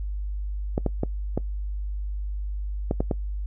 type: clicks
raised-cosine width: 2 ms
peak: -10 dBFS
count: 7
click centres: 0.779 / 0.863 / 1.034 / 1.376 / 2.911 / 3.005 / 3.112 s
effects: noise-tail reverb RT60 0.1 s tail -22 dB re dry + added 50 Hz sine -27 dBFS peak until 3.46 s